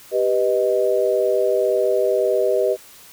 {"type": "chord", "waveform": "sine", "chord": "G augmented", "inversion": "none", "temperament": "equal", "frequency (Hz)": [392, 493.9, 622.3], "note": ["G4", "B4", "D#5"], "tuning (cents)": [0, 0, 0], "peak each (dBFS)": -20, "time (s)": [0.11, 2.77], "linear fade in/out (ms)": 50, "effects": ["white hiss -45 dBFS RMS until 3.12 s"]}